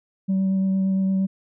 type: tone with vibrato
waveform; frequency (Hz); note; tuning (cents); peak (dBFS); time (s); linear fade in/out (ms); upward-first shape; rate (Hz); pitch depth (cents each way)
sine; 191.4; G3; -41; -16; 0.28-1.27; 20; triangle; 8.7; 13
effects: tanh soft clip ceiling -17 dBFS